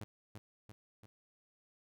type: tone with echo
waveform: sawtooth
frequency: 105.5 Hz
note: G#2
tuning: 28 cents sharp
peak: -39 dBFS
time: 0.01-0.04 s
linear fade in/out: 0 ms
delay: 340 ms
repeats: 3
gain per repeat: -4 dB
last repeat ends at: 1.06 s
effects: none